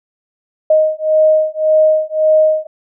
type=beating tone pair; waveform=sine; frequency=622.3 / 624.1 Hz; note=D#5 / D#5; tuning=0 / +5 cents; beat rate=1.8 Hz; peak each=-12 dBFS; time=0.7-2.67 s; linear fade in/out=5 ms; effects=none